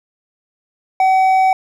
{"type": "tone with hard clipping", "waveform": "sine", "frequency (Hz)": 758, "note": "F#5", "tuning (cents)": 42, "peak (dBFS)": -11, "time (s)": [1, 1.53], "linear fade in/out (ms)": 2, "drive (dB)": 5, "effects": []}